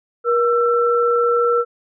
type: tone pair together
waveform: sine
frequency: 476.1 / 1338 Hz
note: A#4 / E6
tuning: +37 / +25 cents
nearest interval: octave + tritone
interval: 1788 cents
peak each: -15 / -18 dBFS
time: 0.24-1.65 s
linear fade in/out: 50 ms
effects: none